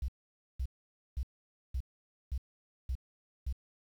sine tone bursts, 63.8 Hz, C2, 43 cents flat, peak -31 dBFS, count 7, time 0.02-3.528 s, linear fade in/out 5 ms, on 64 ms, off 510 ms, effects 10-bit

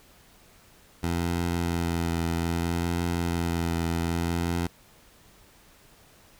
15% pulse tone with vibrato, 84.9 Hz, F2, 48 cents flat, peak -19 dBFS, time 1.03-4.67 s, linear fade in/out 5 ms, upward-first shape triangle, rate 0.62 Hz, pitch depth 30 cents each way, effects pink hiss -56 dBFS RMS until 6.39 s

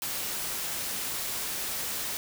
white noise, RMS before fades -33 dBFS, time 0.02-2.17 s, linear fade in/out 0 ms, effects none

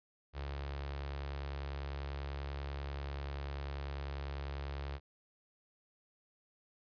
sawtooth tone with notch filter, 70.2 Hz, C#2, 22 cents sharp, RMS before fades -41 dBFS, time 0.33-5 s, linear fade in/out 50 ms, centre 220 Hz, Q 0.91, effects resampled to 11025 Hz

